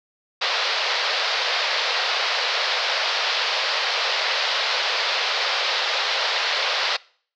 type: band-pass noise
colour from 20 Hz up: white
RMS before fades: -23 dBFS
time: 0.41-6.97 s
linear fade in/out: 10 ms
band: 460 to 4900 Hz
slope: 48 dB/octave
effects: noise-tail reverb RT60 0.5 s tail -23 dB re dry